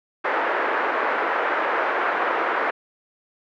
white band-pass noise, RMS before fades -23 dBFS, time 0.24-2.71 s, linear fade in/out 10 ms, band 360 to 1700 Hz, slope 24 dB/octave, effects none

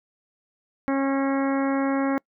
harmonic tone, 272.9 Hz, C#4, 27 cents flat, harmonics 1 / 2 / 3 / 4 / 5 / 6 / 7 / 8, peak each -22 / -28 / -32 / -34 / -36 / -38 / -39 / -40 dBFS, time 0.88-2.18 s, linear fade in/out 0 ms, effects noise-tail reverb RT60 0.1 s tail -26 dB re dry

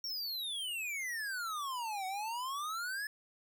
square exponential two-way sweep, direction down then up, 5620 to 741 to 1742 Hz, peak -37 dBFS, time 0.04-3.07 s, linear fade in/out 2 ms, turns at 2.06 s, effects none

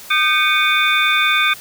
sine tone cluster, 1220 / 1550 / 2239 / 2463 / 3558 Hz, D#6 / G6 / C#7 / D#7 / A7, -34 / -20 / +17 / -18 / +19 cents, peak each -19 dBFS, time 0.1-1.54 s, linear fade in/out 10 ms, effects white hiss -37 dBFS RMS until 1.6 s

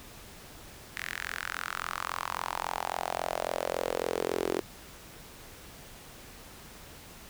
sawtooth tone with high-pass filter sweep, 43.65 Hz, F1, in tune, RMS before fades -34 dBFS, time 0.96-4.6 s, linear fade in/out 0 ms, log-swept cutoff 1900 to 370 Hz, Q 3.7, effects pink hiss -49 dBFS RMS until 7.29 s

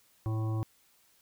harmonic tone, 110 Hz, A2, in tune, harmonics 1 / 3 / 5 / 7 / 9 / 10, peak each -29 / -39 / -48 / -48 / -51 / -49 dBFS, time 0.26-0.63 s, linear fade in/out 0 ms, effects white hiss -66 dBFS RMS until 1.21 s

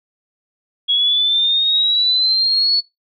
sine exponential sweep, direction up, 3322 to 4435 Hz, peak -12 dBFS, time 0.88-2.81 s, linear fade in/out 20 ms, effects noise-tail reverb RT60 0.2 s tail -21 dB re dry + MP3 64 kbps

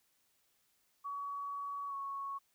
sine tone with pitch glide, 1130 to 1106.7 Hz, C#6 to C#6, +33 to -3 cents, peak -38 dBFS, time 1.04-2.39 s, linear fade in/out 20 ms, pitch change -36 cents, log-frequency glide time 1.88-1.94 s, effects white hiss -75 dBFS RMS until 2.54 s

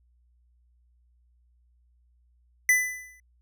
square tone with exponential decay, 2000 Hz, B6, 21 cents sharp, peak -16 dBFS, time 2.69-3.2 s, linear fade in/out 2 ms, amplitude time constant 110 ms, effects added 60 Hz sine -61 dBFS peak until 3.41 s

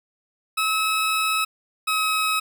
20% pulse tone pair in turn, 1291 / 1277.6 Hz, E6 / D#6, -37 / +45 cents, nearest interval unison, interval 18 cents, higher first, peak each -15 dBFS, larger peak neither, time 0.57-1.45 / 1.87-2.4 s, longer first, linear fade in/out 10 ms, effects none

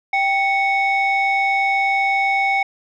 sine tone pair together, 784 / 2217 Hz, G5 / C#7, 0 / 0 cents, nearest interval octave + tritone, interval 1800 cents, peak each -16 dBFS, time 0.13-2.63 s, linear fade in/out 5 ms, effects tanh soft clip ceiling -12 dBFS

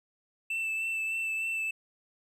triangle tone with vibrato, 2655 Hz, E7, 12 cents sharp, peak -28 dBFS, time 0.5-1.71 s, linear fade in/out 5 ms, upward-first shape sine, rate 3.3 Hz, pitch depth 17 cents each way, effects none

